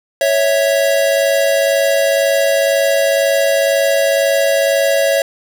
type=tone pair together; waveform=square; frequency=554 / 656 Hz; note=C#5 / E5; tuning=-1 / -9 cents; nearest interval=minor third; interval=292 cents; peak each=-14 / -16 dBFS; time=0.21-5.22 s; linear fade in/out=2 ms; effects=none